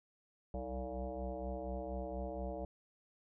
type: tone with frequency modulation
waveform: sine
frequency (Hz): 319.6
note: D#4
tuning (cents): +47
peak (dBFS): -38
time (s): 0.54-2.65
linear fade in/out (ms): 2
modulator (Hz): 127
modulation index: 3.1
effects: none